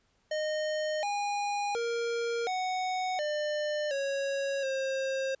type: tone with pitch steps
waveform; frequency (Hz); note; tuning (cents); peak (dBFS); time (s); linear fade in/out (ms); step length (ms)
square; 615 / 817 / 467.6 / 742 / 600 / 552 / 534; D#5 / G#5 / A#4 / F#5 / D5 / C#5 / C5; -20 / -29 / +5 / +5 / +37 / -7 / +35; -30; 0.31-5.35; 5; 720
effects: pink hiss -71 dBFS RMS until 5.4 s + resampled to 16000 Hz